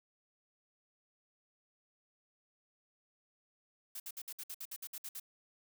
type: noise bursts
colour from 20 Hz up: blue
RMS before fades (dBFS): -44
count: 12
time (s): 3.95-5.199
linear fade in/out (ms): 5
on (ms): 50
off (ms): 59
effects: none